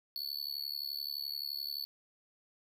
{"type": "tone with amplitude modulation", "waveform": "square", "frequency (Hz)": 4427, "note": "C#8", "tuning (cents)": -3, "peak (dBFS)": -33, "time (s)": [0.16, 1.85], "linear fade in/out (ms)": 0, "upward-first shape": "sine", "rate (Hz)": 71.6, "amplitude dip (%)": 100, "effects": []}